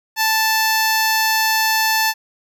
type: tone with notch filter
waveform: 10% pulse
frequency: 880 Hz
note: A5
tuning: in tune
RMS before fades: -17 dBFS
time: 0.16-2.14 s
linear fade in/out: 50 ms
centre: 3200 Hz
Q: 2
effects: none